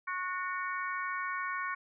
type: harmonic tone with a mistuned harmonic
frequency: 366.1 Hz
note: F#4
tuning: 18 cents flat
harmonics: 3 / 4 / 5 / 6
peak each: -36 / -38 / -40 / -42 dBFS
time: 0.07-1.75 s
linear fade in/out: 10 ms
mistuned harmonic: 6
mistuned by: +34 cents
effects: none